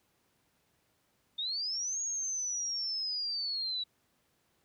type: linear two-way sweep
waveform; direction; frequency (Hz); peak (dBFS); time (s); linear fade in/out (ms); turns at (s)
sine; up then down; 3589 to 6660 to 3889; -32; 1.38-3.84; 10; 2.01
effects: pink hiss -73 dBFS RMS until 4.64 s + high-pass 80 Hz 12 dB/octave